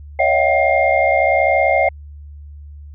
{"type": "tone cluster", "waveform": "sine", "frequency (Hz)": [556, 627, 688, 763, 2120], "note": ["C#5", "D#5", "F5", "G5", "C7"], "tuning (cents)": [5, 13, -26, -47, 22], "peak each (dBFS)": -18, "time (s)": [0.19, 1.89], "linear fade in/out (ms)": 5, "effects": ["tanh soft clip ceiling 0 dBFS", "added 73 Hz sine -33 dBFS peak until 2.94 s"]}